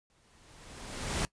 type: noise with exponential growth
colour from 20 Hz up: pink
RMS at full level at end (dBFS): -30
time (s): 0.1-1.25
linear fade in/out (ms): 0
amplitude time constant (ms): 250
effects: noise-tail reverb RT60 0.1 s tail -21 dB re dry + resampled to 22050 Hz